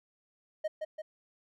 triangle tone with echo, 622.3 Hz, D#5, in tune, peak -27 dBFS, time 0.64-0.68 s, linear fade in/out 10 ms, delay 170 ms, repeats 2, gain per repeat -4 dB, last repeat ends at 1.02 s, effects none

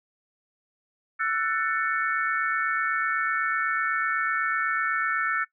sine chord, F# minor seventh, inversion third, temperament just, 1332 / 1480 / 1776 / 2220 Hz, E6 / F#6 / A6 / C#7, +18 / 0 / +16 / +2 cents, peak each -27 / -29 / -29 / -33 dBFS, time 1.19-5.45 s, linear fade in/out 20 ms, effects noise-tail reverb RT60 0.1 s tail -19 dB re dry

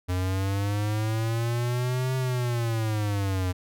square linear two-way sweep, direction up then down, 89.7 to 130.81 to 89.8 Hz, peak -25 dBFS, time 0.08-3.53 s, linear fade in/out 20 ms, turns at 2.16 s, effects none

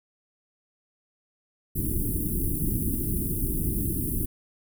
pink band-stop noise, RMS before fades -27 dBFS, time 1.75-4.26 s, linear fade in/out 10 ms, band 360 to 10000 Hz, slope 48 dB/octave, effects none

